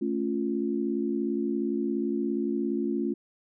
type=chord; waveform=sine; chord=A augmented; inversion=none; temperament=equal; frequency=220 / 277.2 / 349.2 Hz; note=A3 / C#4 / E#4; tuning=0 / 0 / 0 cents; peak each=-30 dBFS; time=0.01-3.14 s; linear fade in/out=10 ms; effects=none